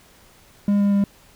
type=tone with pitch steps; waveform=triangle; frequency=202.9 / 201.6 / 200.3 Hz; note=G#3 / G3 / G3; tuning=-40 / +49 / +38 cents; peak=-13 dBFS; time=0.68-1.04 s; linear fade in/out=2 ms; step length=120 ms; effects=pink hiss -52 dBFS RMS until 1.35 s